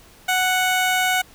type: tone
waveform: 15% pulse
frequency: 740 Hz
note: F#5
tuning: in tune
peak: -11 dBFS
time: 0.28-1.22 s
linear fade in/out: 10 ms
effects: pink hiss -49 dBFS RMS until 1.34 s